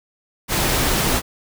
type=noise; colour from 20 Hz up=pink; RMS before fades=-19 dBFS; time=0.48-1.22 s; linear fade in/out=50 ms; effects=none